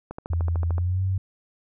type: click train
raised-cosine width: 1 ms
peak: -20 dBFS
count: 10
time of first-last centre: 0.11-0.782 s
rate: 13.4 Hz
type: tone with pitch glide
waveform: sine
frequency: 83.9 to 94.72 Hz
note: E2 to F#2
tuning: +31 to +41 cents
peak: -21 dBFS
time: 0.3-1.18 s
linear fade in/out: 5 ms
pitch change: +210 cents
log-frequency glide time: 0.7-1.02 s
effects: none